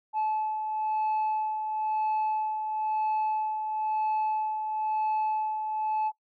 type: beating tone pair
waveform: sine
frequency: 864 / 865 Hz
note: A5 / A5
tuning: -32 / -30 cents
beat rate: 1 Hz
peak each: -25 / -34 dBFS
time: 0.13-6.12 s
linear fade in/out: 50 ms
effects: noise-tail reverb RT60 0.1 s tail -22 dB re dry + tanh soft clip ceiling -23 dBFS